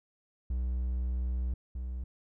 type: tone pair in turn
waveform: triangle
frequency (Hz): 62.1 / 62.5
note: B1 / B1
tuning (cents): +10 / +21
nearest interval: unison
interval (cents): 11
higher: second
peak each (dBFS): -27 / -32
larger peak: first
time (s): 0.5-1.54 / 1.75-2.04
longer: first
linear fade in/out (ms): 5
effects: none